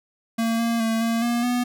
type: tone with pitch steps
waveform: square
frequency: 227.9 / 231.4 / 225.2 / 229.3 / 237.4 / 245.2 Hz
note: A#3 / A#3 / A3 / A#3 / A#3 / B3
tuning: -39 / -13 / +40 / -28 / +32 / -12 cents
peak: -21 dBFS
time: 0.38-1.64 s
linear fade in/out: 10 ms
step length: 210 ms
effects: none